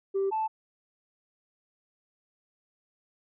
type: tone pair in turn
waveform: sine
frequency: 390.4 / 876.4 Hz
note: G4 / A5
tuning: -7 / -7 cents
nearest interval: octave + major second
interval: 1400 cents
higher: second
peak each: -23 / -25 dBFS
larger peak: first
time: 0.14-0.31 / 0.31-0.48 s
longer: neither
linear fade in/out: 20 ms
effects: tanh soft clip ceiling -22 dBFS